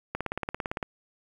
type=click train; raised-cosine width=0.5 ms; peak=-15 dBFS; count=13; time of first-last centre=0.15-0.828 s; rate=17.7 Hz; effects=8-bit